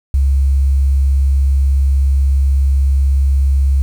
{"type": "tone", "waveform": "sine", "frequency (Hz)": 68.2, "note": "C#2", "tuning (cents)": -28, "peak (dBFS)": -9, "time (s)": [0.14, 3.82], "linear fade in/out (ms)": 0, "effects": ["7-bit"]}